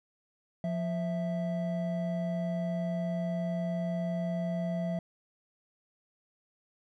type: tone pair together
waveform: triangle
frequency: 175.13 / 659.3 Hz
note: F3 / E5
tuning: +5 / 0 cents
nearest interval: octave + major seventh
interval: 2295 cents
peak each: -29 / -33 dBFS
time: 0.64-4.99 s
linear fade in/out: 2 ms
effects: none